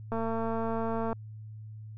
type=click train; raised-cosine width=1 ms; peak=-20 dBFS; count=229; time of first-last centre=0.12-1.129 s; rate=226 Hz; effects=added 108 Hz sine -41 dBFS peak until 1.97 s